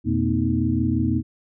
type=tone cluster; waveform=sine; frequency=86.1 / 122.4 / 228.3 / 254.1 / 314.5 Hz; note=F2 / B2 / A#3 / B3 / D#4; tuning=-24 / -15 / -36 / +49 / +19 cents; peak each=-25 dBFS; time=0.04-1.23 s; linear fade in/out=50 ms; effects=none